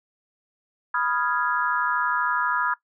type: chord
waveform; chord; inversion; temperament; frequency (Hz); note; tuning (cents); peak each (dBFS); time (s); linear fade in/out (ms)
sine; F half-diminished seventh; second; equal; 987.8 / 1244.5 / 1396.9 / 1661.2; Cb6 / Eb6 / F6 / Ab6; 0 / 0 / 0 / 0; -27; 0.94-2.74; 5
effects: noise-tail reverb RT60 0.1 s tail -18 dB re dry